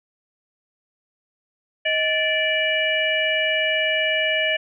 harmonic tone with a mistuned harmonic, 584 Hz, D5, 10 cents flat, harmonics 1 / 3 / 4 / 5, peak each -24 / -24 / -24 / -24 dBFS, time 1.85-4.57 s, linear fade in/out 10 ms, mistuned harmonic 1, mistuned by +130 cents, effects none

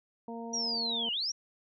harmonic tone, 231.2 Hz, A#3, 14 cents flat, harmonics 1 / 2 / 3 / 4, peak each -40 / -43 / -45 / -46 dBFS, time 0.28-1.09 s, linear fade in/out 2 ms
sine linear two-way sweep, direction down then up, 5820 to 2794 to 5820 Hz, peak -30 dBFS, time 0.53-1.32 s, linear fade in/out 10 ms, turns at 1.12 s
effects none

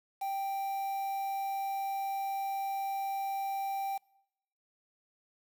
triangle tone with quantisation, 784 Hz, G5, in tune, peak -30 dBFS, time 0.21-3.98 s, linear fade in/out 10 ms, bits 8, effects noise-tail reverb RT60 0.9 s tail -26 dB re dry

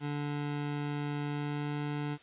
25% pulse tone with pitch glide, 145.9 to 146.75 Hz, D3 to D3, -11 to -1 cents, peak -29 dBFS, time 0-2.18 s, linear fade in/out 50 ms, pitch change +10 cents, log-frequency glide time 1.25-1.75 s, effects white hiss -58 dBFS RMS until 2.22 s + resampled to 8000 Hz

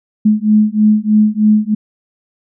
sine beating tone pair, 211.5 / 214.7 Hz, G#3 / A3, +32 / -42 cents, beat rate 3.2 Hz, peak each -11 dBFS, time 0.25-1.75 s, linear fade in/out 10 ms, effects none

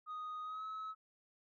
sine tone with pitch glide, 1244.5 to 1289.1 Hz, D#6 to E6, 0 to -39 cents, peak -39 dBFS, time 0.06-0.95 s, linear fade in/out 50 ms, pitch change +61 cents, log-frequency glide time 0.43-0.64 s, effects tanh soft clip ceiling -40 dBFS

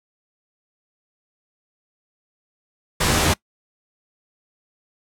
pink noise with comb filter, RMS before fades -18 dBFS, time 3-3.34 s, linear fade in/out 10 ms, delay 13 ms, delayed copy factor +0.65, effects noise-tail reverb RT60 0.1 s tail -23 dB re dry + low-pass 11000 Hz 12 dB/octave

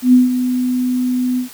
sine tone with ADSR envelope, 251 Hz, B3, 28 cents sharp, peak -4 dBFS, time 0.02-1.49 s, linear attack 110 ms, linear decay 160 ms, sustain -10 dB, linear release 110 ms, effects white hiss -38 dBFS RMS until 1.53 s

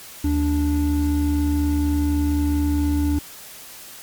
triangle tone pair together, 75.9 / 291.9 Hz, D#2 / D4, -42 / -10 cents, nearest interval octave + major seventh, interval 2332 cents, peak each -18 dBFS, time 0.24-3.19 s, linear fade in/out 5 ms, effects white hiss -40 dBFS RMS until 4.02 s + MP3 96 kbps

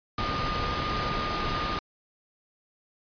sine tone in noise, 1217 Hz, D#6, 39 cents flat, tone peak -31 dBFS, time 0.18-1.79 s, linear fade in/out 2 ms, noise pink, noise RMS -30 dBFS, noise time 0.18-1.79 s, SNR -4 dB, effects resampled to 11025 Hz

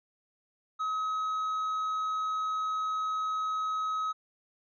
triangle tone, 1275 Hz, D#6, 42 cents sharp, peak -27 dBFS, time 0.79-4.13 s, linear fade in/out 20 ms, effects resampled to 16000 Hz

